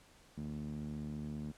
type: tone with band-pass filter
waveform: sawtooth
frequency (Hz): 74.8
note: D2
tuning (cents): +32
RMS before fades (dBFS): -42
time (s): 0.37-1.52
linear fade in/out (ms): 10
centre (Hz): 200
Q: 3.9
effects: pink hiss -63 dBFS RMS until 1.57 s + low-pass 10000 Hz 12 dB/octave